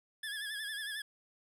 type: tone with vibrato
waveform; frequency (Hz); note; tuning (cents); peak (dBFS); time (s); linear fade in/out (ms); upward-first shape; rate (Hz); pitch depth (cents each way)
25% pulse; 1700; G#6; +40; -34; 0.23-1.02; 5; sine; 11; 69
effects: resampled to 32000 Hz